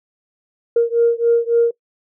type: beating tone pair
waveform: sine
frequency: 466.2 / 469.8 Hz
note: A#4 / A#4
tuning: 0 / +13 cents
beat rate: 3.6 Hz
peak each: -14 / -15 dBFS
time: 0.76-1.71 s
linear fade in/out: 5 ms
effects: noise-tail reverb RT60 0.1 s tail -22 dB re dry + tanh soft clip ceiling -5 dBFS